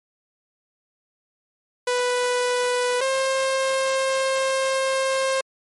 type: tone pair in turn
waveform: sawtooth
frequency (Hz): 493.9 / 531.9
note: B4 / C5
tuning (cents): 0 / +28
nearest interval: minor second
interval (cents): 128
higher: second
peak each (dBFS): -16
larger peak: neither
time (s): 1.87-3.01 / 3.01-5.41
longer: second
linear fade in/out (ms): 5
effects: MP3 48 kbps